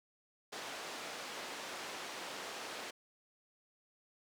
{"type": "band-pass noise", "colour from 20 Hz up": "pink", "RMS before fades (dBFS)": -45, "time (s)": [0.52, 2.91], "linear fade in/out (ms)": 10, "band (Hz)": [430, 6400], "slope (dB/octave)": 12, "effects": []}